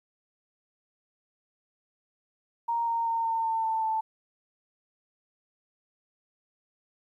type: tone with pitch steps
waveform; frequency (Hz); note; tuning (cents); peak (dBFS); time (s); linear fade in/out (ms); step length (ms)
sine; 932.3 / 923.7 / 915.2 / 906.8 / 898.5 / 890.2 / 882; A#5 / A#5 / A#5 / A#5 / A5 / A5 / A5; 0 / -16 / -32 / -48 / +36 / +20 / +4; -25; 2.68-4.01; 10; 190
effects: 11-bit